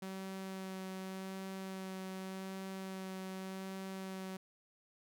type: tone with vibrato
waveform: sawtooth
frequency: 190 Hz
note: F#3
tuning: 46 cents sharp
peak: -38 dBFS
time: 0.02-4.37 s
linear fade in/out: 5 ms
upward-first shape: sine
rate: 0.86 Hz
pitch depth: 12 cents each way
effects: none